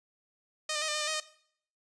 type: tone with pitch steps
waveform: 5% pulse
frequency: 618 / 599 / 627 / 601 / 610 / 600 / 627 / 615 Hz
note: D#5 / D5 / D#5 / D5 / D#5 / D5 / D#5 / D#5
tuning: -12 / +34 / +13 / +40 / -34 / +37 / +13 / -20 cents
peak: -19 dBFS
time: 0.69-1.202 s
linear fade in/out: 5 ms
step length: 64 ms
effects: noise-tail reverb RT60 0.6 s tail -17 dB re dry + resampled to 22050 Hz